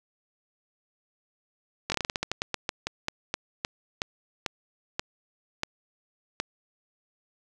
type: slowing click train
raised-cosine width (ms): 0.2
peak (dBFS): -10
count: 22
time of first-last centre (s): 1.9-6.401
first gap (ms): 20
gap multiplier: 1.2
effects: none